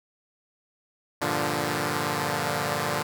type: chord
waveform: 5% pulse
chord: G minor seventh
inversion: none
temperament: equal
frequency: 98 / 116.54 / 146.83 / 174.61 Hz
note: G2 / Bb2 / D3 / F3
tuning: 0 / 0 / 0 / 0 cents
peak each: -23 / -21 / -17 / -20 dBFS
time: 1.21-3.03 s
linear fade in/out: 10 ms
effects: none